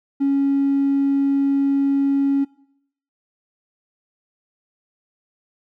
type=tone; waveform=triangle; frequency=277.2 Hz; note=C#4; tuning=in tune; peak=-12 dBFS; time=0.2-2.45 s; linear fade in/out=20 ms; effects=noise-tail reverb RT60 0.7 s tail -24 dB re dry + tanh soft clip ceiling -12 dBFS